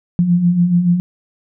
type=beating tone pair; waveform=sine; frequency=169.6 / 176.6 Hz; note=E3 / F3; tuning=+50 / +20 cents; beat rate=7 Hz; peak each=-19 / -11 dBFS; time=0.19-1 s; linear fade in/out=0 ms; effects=none